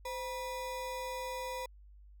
square ring-modulated tone, 740 Hz, F#5, in tune, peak -35 dBFS, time 0.05-1.66 s, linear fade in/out 5 ms, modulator 225 Hz, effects added 50 Hz sine -53 dBFS peak until 2.2 s

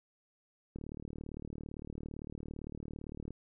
click train, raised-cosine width 3 ms, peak -30 dBFS, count 97, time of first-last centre 0.76-3.306 s, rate 37.7 Hz, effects none

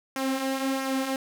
sawtooth tone with flanger, 267 Hz, C4, 35 cents sharp, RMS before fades -28 dBFS, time 0.16-1.16 s, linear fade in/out 2 ms, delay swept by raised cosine 0.24 to 4.64 ms, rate 1.5 Hz, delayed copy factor -0.5, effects none

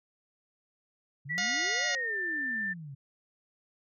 sine exponential two-way sweep, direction up then down, 131.6 to 614 to 131.6 Hz, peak -40 dBFS, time 1.25-2.95 s, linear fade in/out 10 ms, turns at 1.86 s
sine tone with pitch glide, 1952 to 1779.7 Hz, B6 to A6, -21 to +19 cents, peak -30 dBFS, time 1.29-2.74 s, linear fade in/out 20 ms, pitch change -160 cents, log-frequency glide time 1.8-2.17 s
harmonic tone, 715 Hz, F5, 41 cents sharp, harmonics 1 / 2 / 3 / 4 / 5 / 6 / 7 / 8 / 9, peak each -39 / -39 / -39 / -39 / -39 / -39 / -39 / -39 / -39 dBFS, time 1.38-1.95 s, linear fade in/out 0 ms
effects none

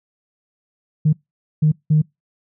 sine tone bursts at uneven times, 153.6 Hz, D#3, 22 cents flat, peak -10 dBFS, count 3, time 1.05-1.13 / 1.62-1.72 / 1.9-2.02 s, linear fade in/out 10 ms, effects noise-tail reverb RT60 0.2 s tail -26 dB re dry + tanh soft clip ceiling -6 dBFS

